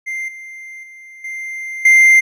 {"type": "tone with level steps", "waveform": "triangle", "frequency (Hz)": 2093, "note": "C7", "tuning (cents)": 0, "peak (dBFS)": [-19, -29, -34, -22, -4], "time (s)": [0.06, 2.21], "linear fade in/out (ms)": 20, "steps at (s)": [0.28, 0.83, 1.24, 1.85], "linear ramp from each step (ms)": 5, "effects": []}